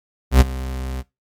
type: tone with ADSR envelope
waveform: 40% pulse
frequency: 64.9 Hz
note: C2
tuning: 13 cents flat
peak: -5 dBFS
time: 0.31-1.03 s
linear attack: 94 ms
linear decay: 26 ms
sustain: -19 dB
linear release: 33 ms
effects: noise-tail reverb RT60 0.2 s tail -19 dB re dry + MP3 96 kbps